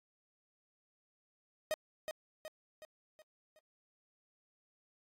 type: tone with echo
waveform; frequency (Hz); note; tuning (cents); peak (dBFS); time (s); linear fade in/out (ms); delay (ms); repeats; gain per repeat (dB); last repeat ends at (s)
45% pulse; 623; D#5; +2; -32; 1.71-1.74; 0; 370; 5; -6; 3.59
effects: AAC 64 kbps